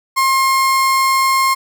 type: tone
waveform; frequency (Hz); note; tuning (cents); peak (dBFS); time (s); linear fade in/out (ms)
35% pulse; 1067; C6; +34; -10; 0.16-1.55; 20
effects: none